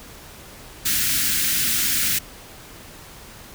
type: band-stop noise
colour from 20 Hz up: white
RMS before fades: -21 dBFS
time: 0.85-2.19 s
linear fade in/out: 10 ms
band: 320 to 1400 Hz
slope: 48 dB/octave
effects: pink hiss -42 dBFS RMS until 3.54 s